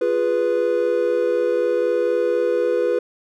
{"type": "chord", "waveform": "triangle", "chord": "F diminished", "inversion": "none", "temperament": "equal with one note detuned", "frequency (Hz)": [349.2, 413.2, 493.9], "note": ["F4", "Ab4", "Cb5"], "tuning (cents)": [0, -9, 0], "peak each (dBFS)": [-22, -21, -17], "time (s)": [0.01, 2.99], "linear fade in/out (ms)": 5, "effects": []}